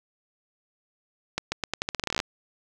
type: accelerating click train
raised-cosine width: 0.2 ms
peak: -9 dBFS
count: 17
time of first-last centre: 1.38-2.201 s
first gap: 140 ms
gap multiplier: 0.84
effects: none